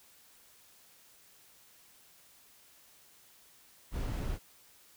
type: noise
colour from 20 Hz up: brown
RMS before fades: -35 dBFS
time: 3.91-4.39 s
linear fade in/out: 50 ms
effects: white hiss -61 dBFS RMS until 4.96 s